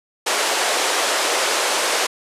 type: band-pass noise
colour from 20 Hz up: pink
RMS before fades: -20 dBFS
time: 0.26-2.07 s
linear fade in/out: 10 ms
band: 430 to 9700 Hz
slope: 24 dB/octave
effects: resampled to 32000 Hz